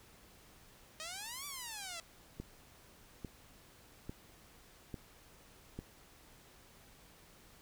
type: exponential two-way sweep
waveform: 5% pulse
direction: up then down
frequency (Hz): 615 to 1174.7 to 654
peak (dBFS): -31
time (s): 1-2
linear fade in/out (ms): 0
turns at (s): 1.46
type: click train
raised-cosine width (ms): 3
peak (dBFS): -29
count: 5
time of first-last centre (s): 2.4-5.79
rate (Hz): 1.18
effects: pink hiss -61 dBFS RMS until 7.61 s